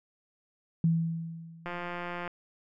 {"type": "tone with exponential decay", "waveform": "sine", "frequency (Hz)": 164.9, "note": "E3", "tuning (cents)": 1, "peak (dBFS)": -20, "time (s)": [0.84, 1.95], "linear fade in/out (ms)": 2, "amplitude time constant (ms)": 240}
{"type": "click train", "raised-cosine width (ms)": 0.5, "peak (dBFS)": -22, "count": 109, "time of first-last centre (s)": [1.66, 2.277], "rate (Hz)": 175}
{"effects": []}